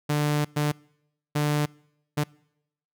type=tone bursts at uneven times; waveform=sawtooth; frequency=148.3 Hz; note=D3; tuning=17 cents sharp; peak=-18 dBFS; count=4; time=0.09-0.45 / 0.56-0.72 / 1.35-1.66 / 2.17-2.24 s; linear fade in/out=10 ms; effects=noise-tail reverb RT60 0.8 s tail -26 dB re dry